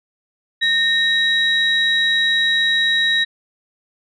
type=tone pair together; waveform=sine; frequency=1835 / 3851 Hz; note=A#6 / B7; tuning=-28 / -44 cents; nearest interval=octave + minor second; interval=1284 cents; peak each=-16 dBFS; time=0.61-3.25 s; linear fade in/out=20 ms; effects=tanh soft clip ceiling -7 dBFS